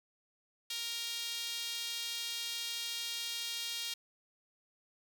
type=tone with high-pass filter; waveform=sawtooth; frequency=466.2 Hz; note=A#4; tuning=in tune; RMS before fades=-39 dBFS; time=0.7-3.94 s; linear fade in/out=5 ms; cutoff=3500 Hz; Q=2.2; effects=none